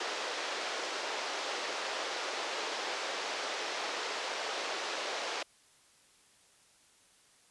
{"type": "band-pass noise", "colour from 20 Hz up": "pink", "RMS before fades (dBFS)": -37, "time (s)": [0, 5.43], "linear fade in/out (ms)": 5, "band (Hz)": [420, 5900], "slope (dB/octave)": 24, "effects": ["white hiss -64 dBFS RMS until 7.5 s", "resampled to 24000 Hz"]}